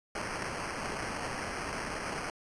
white noise with sample-and-hold, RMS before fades -37 dBFS, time 0.15-2.3 s, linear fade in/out 2 ms, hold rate 3675 Hz, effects resampled to 22050 Hz

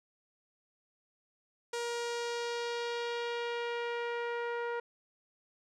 sawtooth tone with low-pass filter sweep, 473.4 Hz, A#4, 27 cents sharp, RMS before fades -36 dBFS, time 1.73-4.8 s, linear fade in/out 5 ms, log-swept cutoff 7900 to 1600 Hz, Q 1.3, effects none

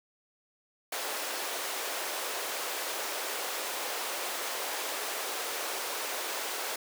pink high-pass noise, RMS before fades -35 dBFS, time 0.92-6.76 s, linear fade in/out 5 ms, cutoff 420 Hz, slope 24 dB/octave, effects none

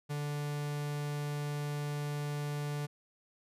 45% pulse tone, 146.4 Hz, D3, 5 cents flat, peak -34 dBFS, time 0.09-2.87 s, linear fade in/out 20 ms, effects resampled to 32000 Hz

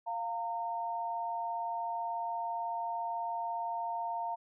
sine tone pair together, 698.5 / 916.5 Hz, F5 / A#5, 0 / -30 cents, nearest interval perfect fourth, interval 470 cents, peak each -37 / -35 dBFS, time 0.06-4.36 s, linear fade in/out 20 ms, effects none

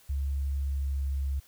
sine tone with pitch glide, 69.3 to 68.62 Hz, C#2 to C#2, 0 to -17 cents, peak -27 dBFS, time 0.09-1.4 s, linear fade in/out 10 ms, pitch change -17 cents, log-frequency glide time 0.5-1.07 s, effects white hiss -59 dBFS RMS until 1.47 s

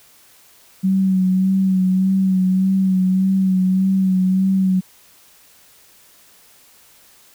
sine tone with vibrato, 188.6 Hz, F#3, 33 cents sharp, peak -13 dBFS, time 0.83-4.81 s, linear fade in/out 20 ms, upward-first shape sine, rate 1.7 Hz, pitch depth 29 cents each way, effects white hiss -50 dBFS RMS until 7.34 s

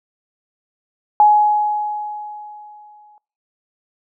sine tone with exponential decay, 840 Hz, G#5, 19 cents sharp, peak -6 dBFS, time 1.2-3.18 s, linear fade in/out 1 ms, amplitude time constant 430 ms, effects noise-tail reverb RT60 0.4 s tail -24 dB re dry

